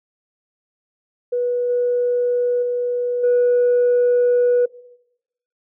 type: tone with level steps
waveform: sine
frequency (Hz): 488.5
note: B4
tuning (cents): -19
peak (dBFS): -17 / -15 / -18 / -11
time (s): 1.32-4.66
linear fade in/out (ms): 10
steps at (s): 1.69 / 2.62 / 3.23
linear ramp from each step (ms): 10
effects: noise-tail reverb RT60 0.9 s tail -21 dB re dry + tanh soft clip ceiling -10 dBFS